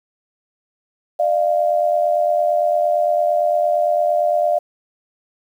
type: tone pair together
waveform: sine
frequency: 603 / 691.8 Hz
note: D5 / F5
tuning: +46 / -17 cents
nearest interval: major second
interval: 237 cents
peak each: -17 dBFS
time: 1.19-4.59 s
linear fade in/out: 10 ms
effects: 8-bit